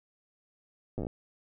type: slowing click train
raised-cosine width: 2 ms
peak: -22 dBFS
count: 8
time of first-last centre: 0.98-1.069 s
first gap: 8 ms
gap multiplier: 1.15
effects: none